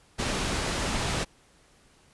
pink low-pass noise, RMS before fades -29 dBFS, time 0.18-1.25 s, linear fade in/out 20 ms, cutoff 8200 Hz, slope 12 dB/octave, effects pink hiss -60 dBFS RMS until 2.13 s + resampled to 24000 Hz

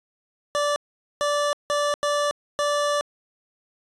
25% pulse tone bursts at uneven times, 583 Hz, D5, 13 cents flat, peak -17 dBFS, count 5, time 0.55-0.76 / 1.21-1.53 / 1.7-1.94 / 2.03-2.31 / 2.59-3.01 s, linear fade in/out 0 ms, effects resampled to 22050 Hz

